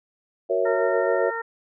sine chord, F# dominant seventh, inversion none, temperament equal, 370 / 466.2 / 554.4 / 659.3 Hz, F#4 / A#4 / C#5 / E5, 0 / 0 / 0 / 0 cents, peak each -26 / -25 / -24 / -26 dBFS, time 0.49-1.31 s, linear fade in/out 20 ms
harmonic tone, 458.8 Hz, A#4, 28 cents flat, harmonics 1 / 2 / 3 / 4, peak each -32 / -32 / -32 / -32 dBFS, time 0.65-1.42 s, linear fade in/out 10 ms
effects none

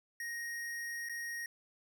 square tone with dropouts, 1872 Hz, A#6, 7 cents sharp, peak -39 dBFS, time 0.2-1.46 s, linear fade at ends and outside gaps 2 ms, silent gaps 1.088-1.095 s, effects none

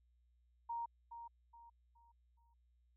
sine tone with echo, 934 Hz, A#5, 3 cents sharp, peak -39 dBFS, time 0.69-0.86 s, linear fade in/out 10 ms, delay 420 ms, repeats 4, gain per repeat -9 dB, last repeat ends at 2.54 s, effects added 60 Hz sine -70 dBFS peak until 2.96 s

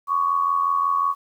sine tone with amplitude modulation, 1118 Hz, C#6, 14 cents sharp, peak -15 dBFS, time 0.07-1.15 s, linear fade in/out 50 ms, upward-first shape sine, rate 85.5 Hz, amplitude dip 65%, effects 9-bit

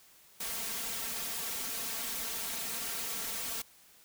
white noise with comb filter, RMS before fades -37 dBFS, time 0.4-3.62 s, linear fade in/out 5 ms, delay 4.4 ms, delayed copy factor +0.95, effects white hiss -60 dBFS RMS until 4.04 s

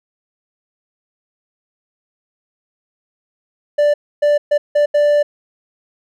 triangle tone bursts at uneven times, 587.3 Hz, D5, in tune, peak -8 dBFS, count 5, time 3.78-3.94 / 4.22-4.38 / 4.51-4.58 / 4.75-4.86 / 4.94-5.23 s, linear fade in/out 10 ms, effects none

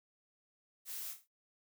blue noise with echo, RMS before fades -44 dBFS, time 0.85-1.15 s, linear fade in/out 50 ms, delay 26 ms, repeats 5, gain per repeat -6 dB, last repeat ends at 1.28 s, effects noise-tail reverb RT60 0.2 s tail -25 dB re dry

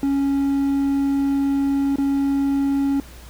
triangle tone with dropouts, 277.2 Hz, C#4, in tune, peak -15 dBFS, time 0.03-3 s, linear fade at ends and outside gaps 1 ms, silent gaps 1.958-1.984 s, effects added 60 Hz sine -40 dBFS peak until 3.29 s + pink hiss -45 dBFS RMS until 3.29 s

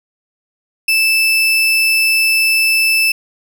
35% pulse tone, 2637 Hz, E7, in tune, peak -9 dBFS, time 0.88-3.12 s, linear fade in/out 5 ms, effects none

